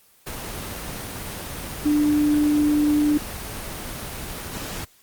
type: tone in noise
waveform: sine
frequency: 296.9 Hz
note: D4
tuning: 19 cents sharp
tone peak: -16 dBFS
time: 1.85-3.18 s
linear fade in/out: 10 ms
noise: pink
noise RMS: -32 dBFS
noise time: 0.26-4.85 s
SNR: +13 dB
effects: white hiss -56 dBFS RMS until 5.02 s + Opus 24 kbps